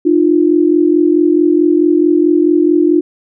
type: tone pair together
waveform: sine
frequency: 304.6 / 349.2 Hz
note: D#4 / F4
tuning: -37 / 0 cents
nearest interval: major second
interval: 237 cents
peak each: -10 dBFS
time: 0.05-3.01 s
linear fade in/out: 10 ms
effects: none